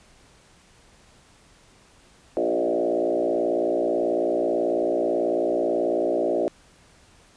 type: tone with frequency modulation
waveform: sine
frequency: 481.3 Hz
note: B4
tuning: 45 cents flat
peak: -20 dBFS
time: 2.37-6.48 s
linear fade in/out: 0 ms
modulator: 58.3 Hz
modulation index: 3.1
effects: pink hiss -55 dBFS RMS until 7.36 s + resampled to 22050 Hz